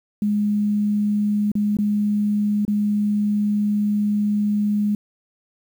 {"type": "tone with dropouts", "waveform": "sine", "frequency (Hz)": 207.7, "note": "G#3", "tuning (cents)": 0, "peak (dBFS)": -17, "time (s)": [0.22, 4.95], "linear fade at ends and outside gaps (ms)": 2, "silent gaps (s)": [[1.517, 1.553], [1.769, 1.787], [2.651, 2.679]], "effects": ["8-bit"]}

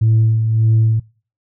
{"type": "tone with tremolo", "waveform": "sine", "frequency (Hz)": 111.3, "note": "A2", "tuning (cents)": 20, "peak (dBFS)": -7, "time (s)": [0.01, 1], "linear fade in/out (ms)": 10, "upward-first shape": "sine", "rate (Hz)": 1.7, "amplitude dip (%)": 50, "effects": ["noise-tail reverb RT60 0.4 s tail -25 dB re dry", "tanh soft clip ceiling -7 dBFS"]}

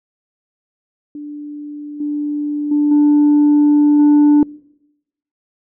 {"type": "tone with level steps", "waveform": "sine", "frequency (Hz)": 294.3, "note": "D4", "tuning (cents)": 4, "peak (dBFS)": [-26, -17, -10, -6, -4], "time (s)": [1.15, 4.43], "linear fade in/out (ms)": 2, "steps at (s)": [2, 2.71, 2.91, 3.99], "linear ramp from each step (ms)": 5, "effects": ["noise-tail reverb RT60 0.9 s tail -25 dB re dry", "tanh soft clip ceiling -6 dBFS"]}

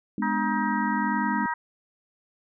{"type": "chord", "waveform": "sine", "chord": "G# diminished", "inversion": "none", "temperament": "just", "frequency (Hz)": [207.7, 249.2, 299], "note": ["G#3", "B3", "D4"], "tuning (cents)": [0, 16, 31], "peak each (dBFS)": [-28, -31, -32], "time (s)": [0.18, 1.46], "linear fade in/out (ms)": 2}
{"type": "harmonic tone", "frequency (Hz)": 316.8, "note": "D#4", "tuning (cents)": 31, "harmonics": [3, 4, 5, 6], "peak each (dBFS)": [-27, -35, -33, -34], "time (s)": [0.22, 1.54], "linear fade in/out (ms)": 5}
{"effects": []}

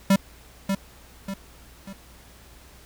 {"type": "tone with echo", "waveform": "square", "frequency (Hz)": 195.4, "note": "G3", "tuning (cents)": -5, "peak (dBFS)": -15, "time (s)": [0.1, 0.16], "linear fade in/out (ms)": 5, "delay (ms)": 590, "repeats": 3, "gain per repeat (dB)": -7, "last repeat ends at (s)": 1.93, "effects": ["added 60 Hz sine -51 dBFS peak until 2.85 s", "pink hiss -51 dBFS RMS until 2.85 s"]}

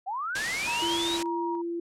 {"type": "linear sweep", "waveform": "sine", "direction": "up", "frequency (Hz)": [715, 3951], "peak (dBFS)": -29, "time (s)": [0.06, 1.18], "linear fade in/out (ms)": 20}
{"type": "low-pass noise", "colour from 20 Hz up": "white", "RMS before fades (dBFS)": -35, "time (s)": [0.35, 1.23], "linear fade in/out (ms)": 5, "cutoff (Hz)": 7000, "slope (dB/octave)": 12}
{"type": "tone with tremolo", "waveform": "sine", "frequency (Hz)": 948, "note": "A#5", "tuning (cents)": 29, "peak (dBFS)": -30, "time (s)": [0.67, 1.62], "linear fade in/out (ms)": 10, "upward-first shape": "square", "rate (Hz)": 1.7, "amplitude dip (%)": 45}
{"type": "tone with pitch glide", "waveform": "sine", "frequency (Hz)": [338.2, 340.9], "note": ["E4", "F4"], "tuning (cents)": [44, -42], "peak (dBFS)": -29, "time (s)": [0.82, 1.8], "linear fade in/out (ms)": 5, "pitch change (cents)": 14, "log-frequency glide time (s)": [1.23, 1.39]}
{"effects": ["low-pass 11000 Hz 12 dB/octave"]}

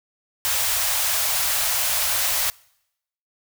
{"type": "band-stop noise", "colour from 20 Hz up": "white", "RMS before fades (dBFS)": -22, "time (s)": [0.45, 2.5], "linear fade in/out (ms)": 0, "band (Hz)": [110, 540], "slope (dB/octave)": 48, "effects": ["noise-tail reverb RT60 0.8 s tail -25 dB re dry"]}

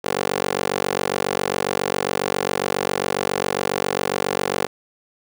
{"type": "tone with high-pass filter", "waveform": "15% pulse", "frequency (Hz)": 47.34, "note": "F#1", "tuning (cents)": 40, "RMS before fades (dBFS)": -23, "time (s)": [0.04, 4.67], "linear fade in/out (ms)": 10, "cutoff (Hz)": 420, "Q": 1.3, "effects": []}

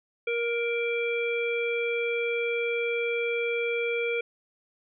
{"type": "harmonic tone", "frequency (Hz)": 470, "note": "A#4", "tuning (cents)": 14, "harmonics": [1, 3, 5, 7], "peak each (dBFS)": [-27, -38, -30, -44], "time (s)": [0.27, 4.21], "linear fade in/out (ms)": 5, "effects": []}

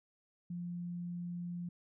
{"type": "tone", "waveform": "sine", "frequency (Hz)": 174.61, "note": "F3", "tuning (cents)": 0, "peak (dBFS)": -38, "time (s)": [0.5, 1.69], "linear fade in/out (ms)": 5, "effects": []}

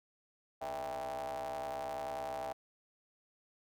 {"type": "ring-modulated tone", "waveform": "40% pulse", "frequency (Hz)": 69.3, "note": "C#2", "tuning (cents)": 0, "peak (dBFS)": -34, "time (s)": [0.61, 2.53], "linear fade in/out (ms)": 10, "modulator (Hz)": 722, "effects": []}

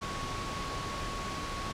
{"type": "tone in noise", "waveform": "sine", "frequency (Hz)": 1108.7, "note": "C#6", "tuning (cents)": 0, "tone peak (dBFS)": -39, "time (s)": [0.01, 1.73], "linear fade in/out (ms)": 20, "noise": "pink", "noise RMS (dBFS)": -37, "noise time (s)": [0.01, 1.73], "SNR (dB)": -5, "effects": ["low-pass 6000 Hz 12 dB/octave"]}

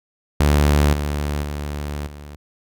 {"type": "tone with level steps", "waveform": "sawtooth", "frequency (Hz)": 73.2, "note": "D2", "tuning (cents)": -5, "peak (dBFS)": [-9, -17, -21, -31], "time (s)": [0.4, 2.36], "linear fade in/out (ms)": 5, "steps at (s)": [0.93, 1.43, 2.07], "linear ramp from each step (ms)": 2, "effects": []}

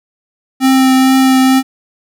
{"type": "tone with vibrato", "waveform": "square", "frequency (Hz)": 262.6, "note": "C4", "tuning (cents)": 6, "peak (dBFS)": -7, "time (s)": [0.6, 1.63], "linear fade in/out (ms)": 50, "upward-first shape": "triangle", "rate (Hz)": 2.2, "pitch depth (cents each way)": 13, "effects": []}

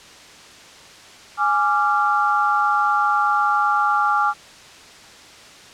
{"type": "chord", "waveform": "sine", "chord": "D diminished", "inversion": "second", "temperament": "equal with one note detuned", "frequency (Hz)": [830.6, 1174.7, 1382.5], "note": ["Ab5", "D6", "F6"], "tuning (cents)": [0, 0, -18], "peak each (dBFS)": -20, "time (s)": [1.37, 4.34], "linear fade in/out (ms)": 50, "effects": ["white hiss -43 dBFS RMS until 5.73 s", "low-pass 6000 Hz 12 dB/octave"]}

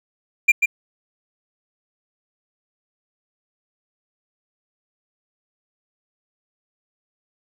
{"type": "tone with echo", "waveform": "triangle", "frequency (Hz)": 2387, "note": "D7", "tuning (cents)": 28, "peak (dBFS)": -7, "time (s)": [0.48, 0.52], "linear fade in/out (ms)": 10, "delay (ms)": 140, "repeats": 1, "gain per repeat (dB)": -5, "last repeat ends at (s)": 0.66, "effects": []}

